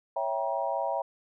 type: chord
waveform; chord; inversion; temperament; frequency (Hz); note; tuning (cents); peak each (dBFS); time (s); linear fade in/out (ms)
sine; C# diminished seventh; none; equal with one note detuned; 554.4 / 659.3 / 784 / 950.3; C#5 / E5 / G5 / Bb5; 0 / 0 / 0 / +33; -33 / -32 / -33 / -33; 0.16-1.02; 5
effects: none